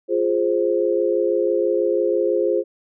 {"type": "chord", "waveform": "sine", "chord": "F minor", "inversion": "none", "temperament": "equal with one note detuned", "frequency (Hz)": [349.2, 415.3, 525.1], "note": ["F4", "Ab4", "C5"], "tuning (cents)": [0, 0, 6], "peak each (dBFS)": -21, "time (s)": [0.08, 2.64], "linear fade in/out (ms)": 50, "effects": []}